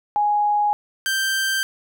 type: tone pair in turn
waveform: sine / sawtooth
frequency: 830.6 / 1568 Hz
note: G#5 / G6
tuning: 0 / 0 cents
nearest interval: major seventh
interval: 1100 cents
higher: second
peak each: -16 dBFS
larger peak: neither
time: 0.16-0.73 / 1.06-1.63 s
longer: neither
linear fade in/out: 0 ms
effects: none